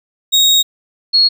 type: tone pair in turn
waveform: 35% pulse / sine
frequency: 3764 / 4316 Hz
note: A#7 / C#8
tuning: +16 / -47 cents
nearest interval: major second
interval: 237 cents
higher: second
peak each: -6 / -7 dBFS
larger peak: first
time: 0.32-0.63 / 1.13-1.29 s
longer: first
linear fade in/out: 20 ms
effects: none